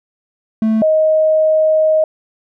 triangle / sine tone pair in turn, 220 / 626.6 Hz, A3 / D#5, 0 / +12 cents, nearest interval octave + tritone, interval 1812 cents, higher second, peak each -9 dBFS, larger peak neither, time 0.62-0.82 / 0.82-2.04 s, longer second, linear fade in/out 2 ms, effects none

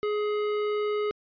triangle tone with hard clipping, 419.4 Hz, G#4, 17 cents sharp, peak -27 dBFS, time 0.03-1.11 s, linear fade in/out 0 ms, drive 17 dB, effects resampled to 11025 Hz

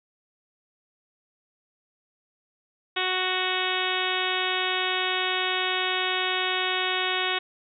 harmonic tone, 370 Hz, F#4, in tune, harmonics 1 / 2 / 3 / 4 / 5 / 6 / 7 / 8 / 9 / 10, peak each -33 / -33 / -33 / -33 / -33 / -33 / -33 / -33 / -33 / -33 dBFS, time 2.96-7.39 s, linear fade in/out 10 ms, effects none

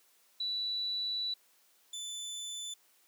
sine / 25% pulse tone pair in turn, 3951 / 3507 Hz, B7 / A7, 0 / -6 cents, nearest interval major second, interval 206 cents, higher first, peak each -32 / -35 dBFS, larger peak first, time 0.4-1.34 / 1.93-2.74 s, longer first, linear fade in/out 5 ms, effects white hiss -67 dBFS RMS until 3.07 s + high-pass 300 Hz 12 dB/octave

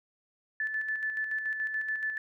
sine tone with tremolo, 1746 Hz, A6, 14 cents flat, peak -28 dBFS, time 0.6-2.18 s, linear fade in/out 2 ms, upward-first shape square, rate 7 Hz, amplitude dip 45%, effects none

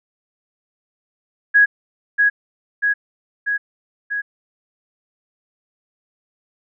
sine tone with echo, 1661.2 Hz, G#6, in tune, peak -8 dBFS, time 1.54-1.66 s, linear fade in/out 20 ms, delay 640 ms, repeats 4, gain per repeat -3 dB, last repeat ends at 4.22 s, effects none

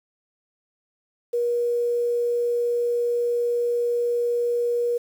sine tone with quantisation, 478.2 Hz, A#4, 44 cents sharp, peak -20 dBFS, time 1.33-4.98 s, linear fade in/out 10 ms, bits 8, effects none

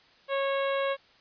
harmonic tone, 549 Hz, C#5, 17 cents flat, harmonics 1 / 2 / 3 / 4 / 5 / 6 / 7, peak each -27 / -33 / -37 / -39 / -41 / -43 / -44 dBFS, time 0.28-0.97 s, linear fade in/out 50 ms, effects white hiss -59 dBFS RMS until 1.2 s + resampled to 11025 Hz

